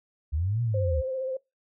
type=linear two-way sweep; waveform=sine; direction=up then down; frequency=69.3 to 121.1 to 69.3 Hz; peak=-24 dBFS; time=0.32-1.02 s; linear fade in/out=20 ms; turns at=0.62 s
type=tone with vibrato; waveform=sine; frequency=523.3 Hz; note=C5; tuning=in tune; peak=-28 dBFS; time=0.74-1.37 s; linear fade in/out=5 ms; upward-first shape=sine; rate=15 Hz; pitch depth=31 cents each way
effects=noise-tail reverb RT60 0.2 s tail -23 dB re dry